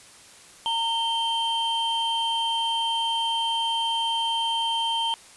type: tone pair together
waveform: triangle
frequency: 915 / 3135 Hz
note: A#5 / G7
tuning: -32 / -1 cents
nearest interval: octave + major sixth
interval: 2131 cents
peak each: -24 dBFS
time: 0.66-5.14 s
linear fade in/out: 0 ms
effects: white hiss -49 dBFS RMS until 5.36 s + resampled to 24000 Hz